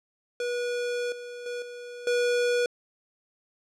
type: tone with level steps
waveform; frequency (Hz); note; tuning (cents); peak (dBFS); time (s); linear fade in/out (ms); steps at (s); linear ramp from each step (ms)
square; 485.3; B4; -30; -28 / -38 / -32 / -39 / -23; 0.4-2.66; 2; 1.12 / 1.46 / 1.62 / 2.07; 2
effects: low-pass 7000 Hz 12 dB/octave